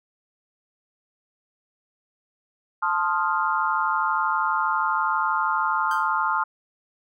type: chord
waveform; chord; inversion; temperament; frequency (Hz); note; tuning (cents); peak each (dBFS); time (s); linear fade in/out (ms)
sine; F dominant seventh; first; equal; 880 / 1046.5 / 1244.5 / 1396.9; A5 / C6 / Eb6 / F6; 0 / 0 / 0 / 0; -26; 2.82-6.44; 10
type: tone with exponential decay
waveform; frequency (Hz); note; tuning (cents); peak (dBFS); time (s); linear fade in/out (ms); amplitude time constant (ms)
sawtooth; 1568; G6; 0; -29; 5.91-6.14; 2; 48
effects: none